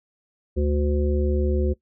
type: harmonic tone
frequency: 73.3 Hz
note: D2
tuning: 3 cents flat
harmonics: 1 / 3 / 5 / 7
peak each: -21 / -29 / -25 / -31 dBFS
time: 0.56-1.74 s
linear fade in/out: 20 ms
effects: noise-tail reverb RT60 0.1 s tail -19 dB re dry